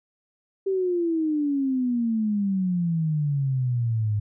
sine exponential sweep, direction down, 392 to 102.7 Hz, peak -21 dBFS, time 0.66-4.2 s, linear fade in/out 10 ms, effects none

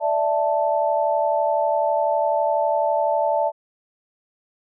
sine chord, D suspended second, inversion none, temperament equal, 587.3 / 659.3 / 880 Hz, D5 / E5 / A5, 0 / 0 / 0 cents, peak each -22 dBFS, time 0-3.52 s, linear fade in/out 50 ms, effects none

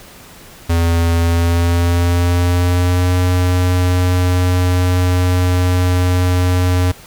square tone with pitch glide, 84.2 to 90.24 Hz, E2 to F#2, +37 to -43 cents, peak -12 dBFS, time 0.69-6.92 s, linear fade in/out 10 ms, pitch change +120 cents, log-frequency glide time 1.2-3.16 s, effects pink hiss -39 dBFS RMS until 7.06 s

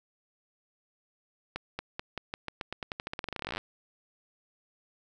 accelerating click train, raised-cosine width 0.3 ms, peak -18 dBFS, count 30, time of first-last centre 1.56-3.58 s, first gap 230 ms, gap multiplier 0.89, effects none

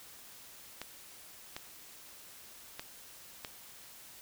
clicks, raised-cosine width 0.2 ms, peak -22 dBFS, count 4, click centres 0.816 / 1.565 / 2.795 / 3.448 s, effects white hiss -53 dBFS RMS until 4.21 s

